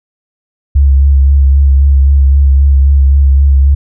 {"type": "tone with vibrato", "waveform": "sine", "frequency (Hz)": 68.9, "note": "C#2", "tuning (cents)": -10, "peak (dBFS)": -3, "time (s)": [0.75, 3.75], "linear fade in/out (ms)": 10, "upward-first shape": "sine", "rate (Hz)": 3.8, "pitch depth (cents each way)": 31, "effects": []}